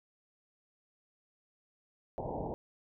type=low-pass noise; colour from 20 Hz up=white; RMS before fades=-38 dBFS; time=2.18-2.54 s; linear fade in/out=0 ms; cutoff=910 Hz; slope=96 dB/octave; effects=none